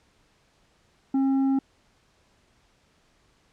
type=tone with tanh clipping; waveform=triangle; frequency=269.6 Hz; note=C#4; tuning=48 cents flat; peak=-21 dBFS; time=1.14-1.59 s; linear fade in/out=5 ms; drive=10 dB; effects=pink hiss -64 dBFS RMS until 3.52 s + low-pass 7000 Hz 12 dB/octave